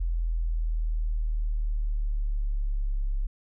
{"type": "exponential sweep", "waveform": "sine", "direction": "down", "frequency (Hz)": [42.1, 34], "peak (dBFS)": -24, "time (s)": [0, 3.27], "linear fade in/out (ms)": 10, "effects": []}